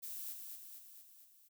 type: noise with echo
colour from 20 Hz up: violet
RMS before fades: -45 dBFS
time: 0.02-0.34 s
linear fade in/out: 20 ms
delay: 230 ms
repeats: 5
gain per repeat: -4 dB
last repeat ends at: 1.49 s
effects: none